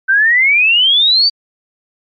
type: exponential sweep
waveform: sine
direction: up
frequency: 1523 to 4684 Hz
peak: -7 dBFS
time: 0.08-1.3 s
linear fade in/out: 20 ms
effects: MP3 32 kbps